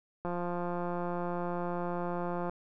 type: click train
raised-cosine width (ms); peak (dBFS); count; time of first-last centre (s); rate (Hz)
1; -22; 394; 0.25-2.496; 175
effects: none